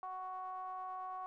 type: ring-modulated tone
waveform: triangle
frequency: 184.9 Hz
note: F#3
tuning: 1 cent flat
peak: -36 dBFS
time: 0.03-1.26 s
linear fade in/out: 0 ms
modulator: 929 Hz
effects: none

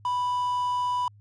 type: tone with quantisation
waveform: triangle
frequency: 987.8 Hz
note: B5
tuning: in tune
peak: -22 dBFS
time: 0.05-1.08 s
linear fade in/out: 2 ms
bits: 8
effects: added 103 Hz sine -50 dBFS peak until 1.2 s + resampled to 22050 Hz

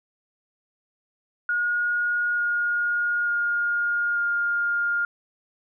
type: tone with pitch steps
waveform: sine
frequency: 1438 / 1428.9 / 1419.8 / 1410.8 Hz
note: F#6 / F6 / F6 / F6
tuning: -50 / +39 / +28 / +17 cents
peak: -21 dBFS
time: 1.49-5.05 s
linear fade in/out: 2 ms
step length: 890 ms
effects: none

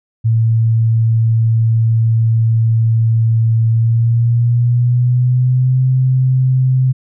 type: tone with pitch glide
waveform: sine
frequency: 113.3 to 129.4 Hz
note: A#2 to C3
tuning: -49 to -19 cents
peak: -9 dBFS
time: 0.24-6.93 s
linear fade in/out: 20 ms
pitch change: +230 cents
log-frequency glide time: 3.69-5.84 s
effects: none

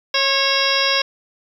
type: harmonic tone with a mistuned harmonic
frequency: 548 Hz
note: C#5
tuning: 20 cents flat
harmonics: 1 / 2 / 3 / 4 / 5 / 6 / 7 / 9 / 10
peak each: -24 / -24 / -24 / -24 / -24 / -24 / -24 / -24 / -24 dBFS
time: 0.14-1.02 s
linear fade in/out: 5 ms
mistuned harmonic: 2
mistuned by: -28 cents
effects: 8-bit

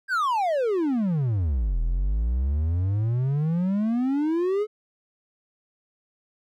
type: exponential two-way sweep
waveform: triangle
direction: down then up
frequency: 1637 to 39.04 to 434.3 Hz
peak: -19 dBFS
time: 0.08-4.67 s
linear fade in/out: 50 ms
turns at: 1.8 s
effects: none

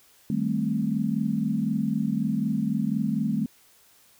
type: chord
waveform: sine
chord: A half-diminished seventh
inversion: second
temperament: equal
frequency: 155.56 / 196 / 220 / 261.6 Hz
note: Eb3 / G3 / A3 / C4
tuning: 0 / 0 / 0 / 0 cents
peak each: -31 / -28 / -26 / -31 dBFS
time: 0.3-3.46 s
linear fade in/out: 2 ms
effects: white hiss -58 dBFS RMS until 4.19 s

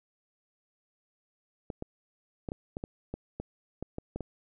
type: clicks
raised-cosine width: 2 ms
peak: -22 dBFS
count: 12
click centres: 1.702 / 1.824 / 2.488 / 2.519 / 2.769 / 2.839 / 3.14 / 3.4 / 3.826 / 3.984 / 4.16 / 4.207 s
effects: none

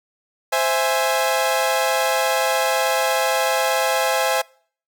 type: chord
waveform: sawtooth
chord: C augmented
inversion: none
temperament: equal with one note detuned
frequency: 523.3 / 661.2 / 830.6 Hz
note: C5 / E5 / G#5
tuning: 0 / +5 / 0 cents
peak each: -18 dBFS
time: 0.52-4.42 s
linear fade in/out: 10 ms
effects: noise-tail reverb RT60 0.5 s tail -25 dB re dry

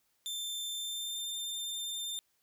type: tone with pitch glide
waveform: sawtooth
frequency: 3564 to 3595 Hz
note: A7 to A7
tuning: +22 to +36 cents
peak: -33 dBFS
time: 0.26-2.19 s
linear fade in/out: 0 ms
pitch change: +14 cents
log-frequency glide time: 0.71-1.22 s
effects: white hiss -75 dBFS RMS until 2.42 s

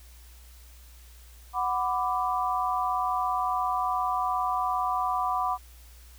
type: chord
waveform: sine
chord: B minor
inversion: second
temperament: equal with one note detuned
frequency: 740 / 997.5 / 1174.7 Hz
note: F#5 / B5 / D6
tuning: 0 / +17 / 0 cents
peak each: -29 dBFS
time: 1.53-5.58 s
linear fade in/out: 50 ms
effects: added 60 Hz sine -48 dBFS peak until 6.18 s + white hiss -56 dBFS RMS until 6.18 s

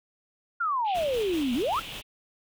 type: exponential two-way sweep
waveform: sine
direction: down then up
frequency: 1436 to 230.2 to 1436 Hz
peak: -24 dBFS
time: 0.6-1.8 s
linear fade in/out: 10 ms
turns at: 1.54 s
type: band-pass noise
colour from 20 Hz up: white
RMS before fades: -41 dBFS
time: 0.84-2.03 s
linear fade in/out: 50 ms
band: 2500 to 3400 Hz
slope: 48 dB/octave
type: noise with tremolo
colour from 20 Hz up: pink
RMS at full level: -41 dBFS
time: 0.94-2.02 s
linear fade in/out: 20 ms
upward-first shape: square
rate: 5.1 Hz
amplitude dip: 35%
effects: none

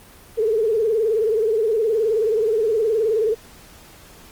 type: tone with vibrato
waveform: sine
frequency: 440 Hz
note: A4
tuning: in tune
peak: -16 dBFS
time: 0.37-3.35 s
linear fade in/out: 20 ms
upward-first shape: sine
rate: 19 Hz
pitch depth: 100 cents each way
effects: pink hiss -46 dBFS RMS until 4.31 s + Opus 24 kbps

